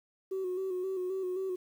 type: tone with vibrato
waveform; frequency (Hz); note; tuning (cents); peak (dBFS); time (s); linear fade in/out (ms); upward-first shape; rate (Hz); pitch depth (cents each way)
sine; 372.9; F#4; +14; -30; 0.31-1.56; 10; square; 3.8; 39
effects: tanh soft clip ceiling -28 dBFS + 10-bit